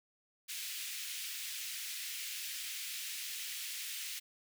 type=high-pass noise; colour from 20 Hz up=pink; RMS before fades=-42 dBFS; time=0.48-4.2 s; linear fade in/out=20 ms; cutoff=2200 Hz; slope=24 dB/octave; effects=none